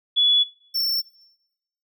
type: tone pair in turn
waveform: sine / square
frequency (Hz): 3413 / 5411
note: G#7 / E8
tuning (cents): +47 / +44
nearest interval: minor sixth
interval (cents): 797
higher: second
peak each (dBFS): -15 / -21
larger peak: first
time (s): 0.16-0.44 / 0.74-1.02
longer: neither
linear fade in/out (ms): 20
effects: noise-tail reverb RT60 0.9 s tail -22 dB re dry